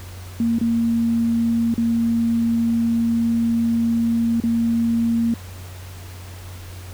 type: tone with dropouts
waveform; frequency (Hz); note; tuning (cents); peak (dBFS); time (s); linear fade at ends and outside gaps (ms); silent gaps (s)
sine; 231.1; A#3; -15; -16; 0.4-5.34; 2; 0.586-0.612 / 1.741-1.779 / 4.402-4.437
effects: added 91 Hz sine -34 dBFS peak until 6.93 s + pink hiss -42 dBFS RMS until 6.93 s